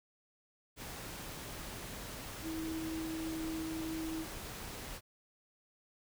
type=tone in noise; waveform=sine; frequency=321.2 Hz; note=E4; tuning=45 cents flat; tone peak=-37 dBFS; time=2.42-4.26 s; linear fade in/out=50 ms; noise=pink; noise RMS=-45 dBFS; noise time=0.76-5.01 s; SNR=+5 dB; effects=none